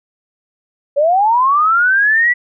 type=linear sweep; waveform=sine; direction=up; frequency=548 to 1975.5 Hz; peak=-9 dBFS; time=0.96-2.34 s; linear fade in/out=20 ms; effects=none